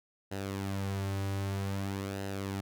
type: tone with flanger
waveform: sawtooth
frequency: 98 Hz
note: G2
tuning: in tune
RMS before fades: -35 dBFS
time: 0.31-2.61 s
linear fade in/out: 10 ms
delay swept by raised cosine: 0.87 to 4.47 ms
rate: 0.52 Hz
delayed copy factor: -0.55
effects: none